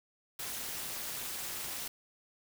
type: noise with amplitude modulation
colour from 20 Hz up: white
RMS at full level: -36 dBFS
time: 0.39-1.88 s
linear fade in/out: 5 ms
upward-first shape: sine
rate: 272 Hz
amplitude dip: 80%
effects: none